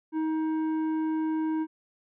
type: tone with tanh clipping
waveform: sine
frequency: 315.6 Hz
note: D#4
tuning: 25 cents sharp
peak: -27 dBFS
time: 0.12-1.67 s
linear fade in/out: 50 ms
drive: 9 dB
effects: none